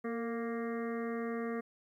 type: harmonic tone with a mistuned harmonic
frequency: 233.1 Hz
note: A#3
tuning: in tune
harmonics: 1 / 2 / 3 / 5 / 6 / 7 / 8 / 9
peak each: -37 / -38 / -47 / -46 / -53 / -54 / -49 / -54 dBFS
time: 0.04-1.61 s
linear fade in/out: 10 ms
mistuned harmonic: 2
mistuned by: -30 cents
effects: 12-bit